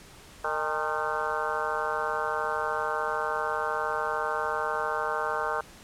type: harmonic tone with a mistuned harmonic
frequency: 153.1 Hz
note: D#3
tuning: 28 cents flat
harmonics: 3 / 4 / 5 / 6 / 7 / 8 / 9 / 10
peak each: -35 / -35 / -35 / -35 / -35 / -35 / -35 / -35 dBFS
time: 0.44-5.61 s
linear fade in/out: 5 ms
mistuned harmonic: 5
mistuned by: +90 cents
effects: pink hiss -50 dBFS RMS until 5.83 s + low-pass 11000 Hz 12 dB/octave